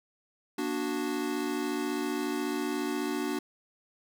square chord, Bb augmented, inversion none, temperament equal with one note detuned, 239.2 / 293.7 / 370 Hz, Bb3 / D4 / F#4, +45 / 0 / 0 cents, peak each -37 / -33 / -35 dBFS, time 0.58-3.39 s, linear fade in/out 5 ms, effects none

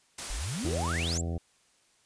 white noise, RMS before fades -37 dBFS, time 0.18-1.18 s, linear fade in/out 5 ms
sine exponential sweep, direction up, 36.71 to 7902 Hz, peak -32 dBFS, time 0.3-1.21 s, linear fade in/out 0 ms
harmonic tone, 84 Hz, E2, 33 cents sharp, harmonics 1 / 2 / 3 / 4 / 5 / 6 / 7 / 8 / 9, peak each -31 / -37 / -41 / -43 / -45 / -47 / -48 / -49 / -50 dBFS, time 0.64-1.38 s, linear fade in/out 5 ms
effects white hiss -66 dBFS RMS until 2.05 s + resampled to 22050 Hz

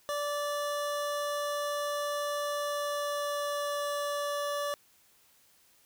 25% pulse tone with pitch glide, 582 to 578.6 Hz, D5 to D5, -16 to -26 cents, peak -27 dBFS, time 0.09-4.74 s, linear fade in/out 0 ms, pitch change -10 cents, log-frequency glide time 2.49-3.9 s, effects white hiss -64 dBFS RMS until 5.85 s

